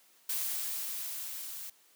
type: noise with level ramp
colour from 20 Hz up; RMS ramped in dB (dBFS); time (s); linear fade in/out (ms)
blue; -33 to -43; 0.29-1.7; 5
effects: white hiss -64 dBFS RMS until 1.95 s + high-pass 200 Hz 12 dB/octave